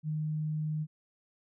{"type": "tone", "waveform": "sine", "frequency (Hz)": 154, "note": "D#3", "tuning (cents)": -17, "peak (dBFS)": -30, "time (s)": [0.03, 0.87], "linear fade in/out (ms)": 50, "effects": []}